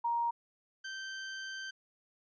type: tone pair in turn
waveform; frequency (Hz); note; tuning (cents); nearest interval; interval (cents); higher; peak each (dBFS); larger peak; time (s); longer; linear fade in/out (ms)
sine / sawtooth; 939 / 1557; A#5 / G6; +12 / -12; major sixth; 876; second; -29 / -36; first; 0.04-0.31 / 0.84-1.71; second; 10
effects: resampled to 16000 Hz